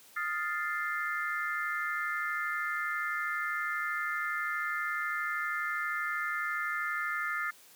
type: chord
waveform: sine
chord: F dominant seventh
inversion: third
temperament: equal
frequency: 1244.5 / 1396.9 / 1760 / 2093 Hz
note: Eb6 / F6 / A6 / C7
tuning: 0 / 0 / 0 / 0 cents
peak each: -37 / -36 / -35 / -38 dBFS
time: 0.16-7.51 s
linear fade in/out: 10 ms
effects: white hiss -57 dBFS RMS until 7.75 s + high-pass 150 Hz 12 dB/octave